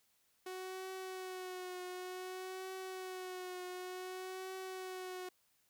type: tone with vibrato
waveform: sawtooth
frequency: 370 Hz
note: F#4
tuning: in tune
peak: -39 dBFS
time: 0.46-5.29 s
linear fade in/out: 5 ms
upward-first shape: triangle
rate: 0.55 Hz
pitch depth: 36 cents each way
effects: white hiss -75 dBFS RMS until 5.69 s